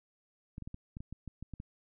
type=clicks; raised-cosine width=5 ms; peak=-30 dBFS; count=11; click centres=0.581 / 0.623 / 0.675 / 0.744 / 0.969 / 1.005 / 1.126 / 1.277 / 1.426 / 1.537 / 1.601 s; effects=none